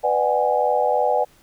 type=chord; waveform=sine; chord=G# half-diminished seventh; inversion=first; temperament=just; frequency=498.4 / 598 / 747.5 / 830.6 Hz; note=B4 / D5 / F#5 / G#5; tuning=+16 / +31 / +17 / 0 cents; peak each=-22 dBFS; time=0.03-1.25 s; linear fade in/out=20 ms; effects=pink hiss -55 dBFS RMS until 1.42 s